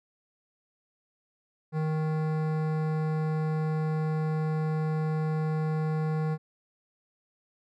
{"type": "tone with hard clipping", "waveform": "sine", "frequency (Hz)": 156.2, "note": "D#3", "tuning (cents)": 7, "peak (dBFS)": -28, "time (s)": [1.72, 6.38], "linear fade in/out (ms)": 50, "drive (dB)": 16, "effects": []}